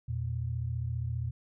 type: tone pair together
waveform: sine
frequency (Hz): 84.5 / 119.5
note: E2 / A#2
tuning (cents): +43 / +43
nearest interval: tritone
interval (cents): 600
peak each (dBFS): -35 / -32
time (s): 0.08-1.31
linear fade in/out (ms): 10
effects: none